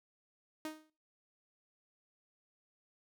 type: tone with exponential decay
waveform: sawtooth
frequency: 311.1 Hz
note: D#4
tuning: in tune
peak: -33 dBFS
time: 0.65-0.9 s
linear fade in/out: 2 ms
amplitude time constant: 53 ms
effects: noise-tail reverb RT60 0.3 s tail -17 dB re dry

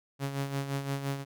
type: tone with tremolo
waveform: sawtooth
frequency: 138.59 Hz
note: C#3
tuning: in tune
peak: -25 dBFS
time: 0.19-1.25 s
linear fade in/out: 50 ms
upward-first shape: sine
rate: 5.8 Hz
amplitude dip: 60%
effects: none

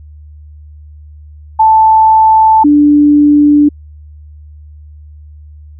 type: tone pair in turn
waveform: sine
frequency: 879 / 293.3 Hz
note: A5 / D4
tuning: -2 / -2 cents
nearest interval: octave + perfect fifth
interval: 1900 cents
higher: first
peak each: -3 dBFS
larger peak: neither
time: 1.59-2.64 / 2.64-3.69 s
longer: neither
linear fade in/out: 10 ms
effects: added 75 Hz sine -31 dBFS peak until 5.79 s

